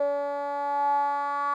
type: tone with band-pass filter sweep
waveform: 10% pulse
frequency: 285 Hz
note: C#4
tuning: 48 cents sharp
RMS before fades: -27 dBFS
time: 0-1.54 s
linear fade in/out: 5 ms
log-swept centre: 590 to 1100 Hz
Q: 8.2
effects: none